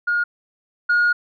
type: tone pair in turn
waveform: sine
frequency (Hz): 1428 / 1435.7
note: F6 / F6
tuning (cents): +38 / +47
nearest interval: unison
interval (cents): 9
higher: second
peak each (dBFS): -16 / -12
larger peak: second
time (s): 0.07-0.24 / 0.89-1.13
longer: second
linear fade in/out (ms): 10
effects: tanh soft clip ceiling -12 dBFS